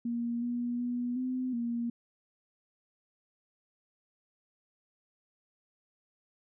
sine tone with pitch steps, 236.1 / 241.1 / 243.7 / 255.2 / 235.8 Hz, A#3 / B3 / B3 / C4 / A#3, +22 / -41 / -23 / -43 / +20 cents, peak -30 dBFS, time 0.05-1.9 s, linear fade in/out 5 ms, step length 370 ms, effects none

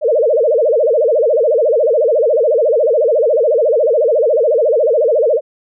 sine tone with vibrato, 528 Hz, C5, 16 cents sharp, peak -9 dBFS, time 0.01-5.41 s, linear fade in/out 50 ms, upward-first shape sine, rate 14 Hz, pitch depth 300 cents each way, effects none

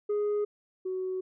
sine tone pair in turn, 415.3 / 373 Hz, G#4 / F#4, 0 / +14 cents, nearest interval major second, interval 186 cents, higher first, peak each -23 / -29 dBFS, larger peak first, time 0.09-0.45 / 0.85-1.21 s, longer neither, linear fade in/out 10 ms, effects tanh soft clip ceiling -25 dBFS

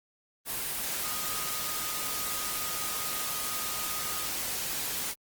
sine tone in noise, 1244.5 Hz, D#6, in tune, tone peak -41 dBFS, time 1-4.3 s, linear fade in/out 50 ms, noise white, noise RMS -33 dBFS, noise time 0.45-5.15 s, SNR -11 dB, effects Opus 24 kbps

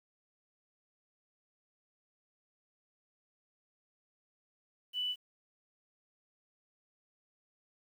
sine tone with quantisation, 2978 Hz, F#7, 11 cents sharp, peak -32 dBFS, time 4.93-5.16 s, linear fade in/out 50 ms, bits 10, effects none

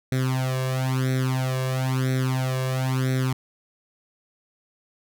sawtooth tone with flanger, 130 Hz, C3, 11 cents flat, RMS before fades -24 dBFS, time 0.12-3.33 s, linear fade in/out 2 ms, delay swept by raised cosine 0.51 to 1.81 ms, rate 1 Hz, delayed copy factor +0.9, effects none

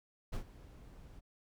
brown noise with ADSR envelope, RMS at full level -36 dBFS, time 0.32-1.21 s, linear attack 16 ms, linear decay 98 ms, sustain -18 dB, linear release 28 ms, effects none

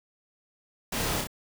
pink noise with echo, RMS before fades -31 dBFS, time 0.92-1.21 s, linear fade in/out 5 ms, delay 31 ms, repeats 2, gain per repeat -3 dB, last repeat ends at 1.272 s, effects none

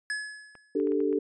square tone with exponential decay, 1700 Hz, G#6, 40 cents sharp, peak -28 dBFS, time 0.1-0.79 s, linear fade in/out 1 ms, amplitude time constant 150 ms
clicks, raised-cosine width 0.5 ms, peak -34 dBFS, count 6, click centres 0.553 / 0.8 / 0.872 / 0.92 / 1.004 / 1.128 s
sine chord, D suspended fourth, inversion none, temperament just, 293.7 / 391.6 / 440.5 Hz, D4 / G4 / A4, 0 / -2 / +2 cents, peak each -28 dBFS, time 0.75-1.19 s, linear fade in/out 5 ms
effects resampled to 24000 Hz

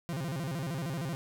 40% pulse tone with vibrato, 150.8 Hz, D3, 46 cents sharp, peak -32 dBFS, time 0.09-1.15 s, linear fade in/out 0 ms, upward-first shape square, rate 13 Hz, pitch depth 220 cents each way, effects none

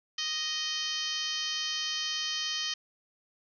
harmonic tone, 622.3 Hz, D#5, in tune, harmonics 2 / 3 / 4 / 5 / 6 / 7 / 8 / 9 / 10, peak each -46 / -40 / -44 / -34 / -43 / -38 / -39 / -40 / -43 dBFS, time 0.18-2.74 s, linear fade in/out 5 ms, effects none

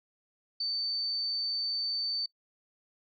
sine tone, 4555 Hz, C#8, 46 cents sharp, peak -30 dBFS, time 0.6-2.26 s, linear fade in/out 5 ms, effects noise-tail reverb RT60 0.1 s tail -21 dB re dry

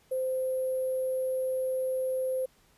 sine tone with sample-and-hold, 518 Hz, C5, 17 cents flat, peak -27 dBFS, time 0.11-2.46 s, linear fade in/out 10 ms, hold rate 11025 Hz, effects pink hiss -64 dBFS RMS until 2.77 s + resampled to 32000 Hz

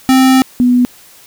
square / sine tone pair in turn, 261.6 / 246.8 Hz, C4 / B3, 0 / -1 cents, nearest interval minor second, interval 101 cents, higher first, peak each -6 dBFS, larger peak neither, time 0.09-0.42 / 0.6-0.85 s, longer first, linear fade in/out 0 ms, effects white hiss -41 dBFS RMS until 1.26 s

